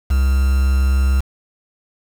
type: tone with quantisation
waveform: triangle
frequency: 66.4 Hz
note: C2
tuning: 26 cents sharp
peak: -10 dBFS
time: 0.1-1.21 s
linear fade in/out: 10 ms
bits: 5
effects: none